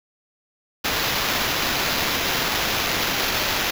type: noise with sample-and-hold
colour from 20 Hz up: white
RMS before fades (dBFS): -23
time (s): 0.84-3.71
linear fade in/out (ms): 10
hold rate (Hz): 8820
effects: none